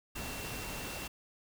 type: tone in noise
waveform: sine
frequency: 2715 Hz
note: F7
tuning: 50 cents flat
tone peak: -47 dBFS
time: 0.15-1.08 s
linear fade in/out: 10 ms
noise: pink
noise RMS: -41 dBFS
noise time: 0.15-1.08 s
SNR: -9 dB
effects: none

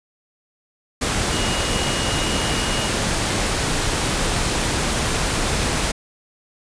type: tone in noise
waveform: sine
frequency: 2878 Hz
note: F#7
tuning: 49 cents flat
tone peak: -29 dBFS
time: 1.32-2.9 s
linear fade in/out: 10 ms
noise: pink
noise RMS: -21 dBFS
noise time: 1.01-5.92 s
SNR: -11 dB
effects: resampled to 22050 Hz

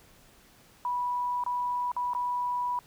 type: tone with dropouts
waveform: sine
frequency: 981 Hz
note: B5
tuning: 12 cents flat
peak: -27 dBFS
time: 0.85-2.79 s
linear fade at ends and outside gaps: 1 ms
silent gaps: 1.438-1.463 / 1.917-1.965 / 2.135-2.149 s
effects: pink hiss -58 dBFS RMS until 2.86 s

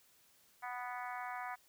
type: harmonic tone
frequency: 246.9 Hz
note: B3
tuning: in tune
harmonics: 3 / 4 / 5 / 6 / 7 / 8 / 9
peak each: -44 / -46 / -48 / -50 / -51 / -52 / -53 dBFS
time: 0.62-1.56 s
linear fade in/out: 20 ms
effects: white hiss -68 dBFS RMS until 1.68 s

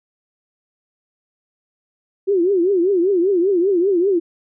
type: tone with vibrato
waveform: sine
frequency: 370 Hz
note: F#4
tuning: in tune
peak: -13 dBFS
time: 2.27-4.2 s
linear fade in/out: 20 ms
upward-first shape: triangle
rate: 5.1 Hz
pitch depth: 200 cents each way
effects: none

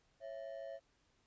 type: ring-modulated tone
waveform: triangle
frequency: 607 Hz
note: D#5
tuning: 43 cents flat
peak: -39 dBFS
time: 0.2-0.8 s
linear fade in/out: 50 ms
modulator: 56.4 Hz
effects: pink hiss -75 dBFS RMS until 1.26 s + resampled to 16000 Hz

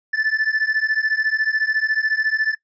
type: beating tone pair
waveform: triangle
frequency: 1745 / 1759 Hz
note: A6 / A6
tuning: -15 / -1 cents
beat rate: 14 Hz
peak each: -19 dBFS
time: 0.13-2.55 s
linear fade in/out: 10 ms
effects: noise-tail reverb RT60 0.1 s tail -20 dB re dry + resampled to 16000 Hz

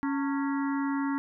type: harmonic tone with a mistuned harmonic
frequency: 277.2 Hz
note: C#4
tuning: in tune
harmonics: 1 / 3 / 4 / 5 / 6 / 7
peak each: -27 / -37 / -39 / -41 / -43 / -44 dBFS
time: 0.03-1.18 s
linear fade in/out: 0 ms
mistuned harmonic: 3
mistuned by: +140 cents
effects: none

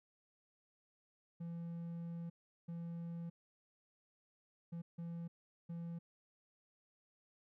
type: tone bursts at uneven times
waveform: triangle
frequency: 169 Hz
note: E3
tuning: 43 cents sharp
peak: -40 dBFS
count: 5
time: 1.4-2.3 / 2.68-3.3 / 4.72-4.82 / 4.98-5.28 / 5.69-5.99 s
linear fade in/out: 10 ms
effects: none

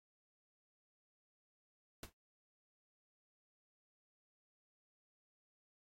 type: noise with exponential decay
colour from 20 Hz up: pink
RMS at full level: -43 dBFS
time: 2.03-2.13 s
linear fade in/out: 2 ms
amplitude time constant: 20 ms
effects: AAC 48 kbps

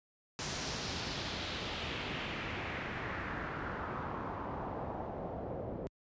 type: noise with low-pass filter sweep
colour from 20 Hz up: pink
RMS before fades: -39 dBFS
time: 0.39-5.87 s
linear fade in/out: 0 ms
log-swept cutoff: 6300 to 540 Hz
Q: 2
effects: high-pass 60 Hz 12 dB/octave + resampled to 16000 Hz

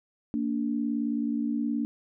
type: tone pair together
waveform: sine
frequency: 230.2 / 289.1 Hz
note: A#3 / D4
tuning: -22 / -27 cents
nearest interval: major third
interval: 395 cents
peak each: -28 / -29 dBFS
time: 0.34-1.85 s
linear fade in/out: 0 ms
effects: none

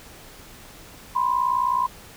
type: tone pair together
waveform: sine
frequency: 984 / 1043.6 Hz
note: B5 / C6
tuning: -7 / -5 cents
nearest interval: minor second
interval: 102 cents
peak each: -22 / -22 dBFS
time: 1.15-1.87 s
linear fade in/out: 10 ms
effects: pink hiss -45 dBFS RMS until 2.16 s

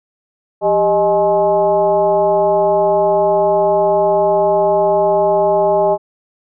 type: tone with frequency modulation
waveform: sine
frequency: 620 Hz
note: D#5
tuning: 6 cents flat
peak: -10 dBFS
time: 0.61-5.98 s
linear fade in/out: 50 ms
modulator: 224 Hz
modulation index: 1.1
effects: none

